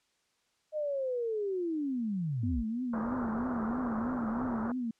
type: linear sweep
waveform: sine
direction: down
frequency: 622.3 to 46.7 Hz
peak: -30 dBFS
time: 0.72-2.64 s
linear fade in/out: 50 ms
type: tone with vibrato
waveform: sine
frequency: 236.1 Hz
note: A#3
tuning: 22 cents sharp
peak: -31 dBFS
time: 2.43-4.91 s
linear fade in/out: 5 ms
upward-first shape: triangle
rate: 3.1 Hz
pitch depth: 160 cents each way
type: low-pass noise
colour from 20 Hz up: white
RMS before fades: -39 dBFS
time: 2.93-4.72 s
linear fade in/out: 5 ms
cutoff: 1400 Hz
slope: 48 dB/octave
effects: white hiss -74 dBFS RMS until 4.99 s + low-pass 7000 Hz 12 dB/octave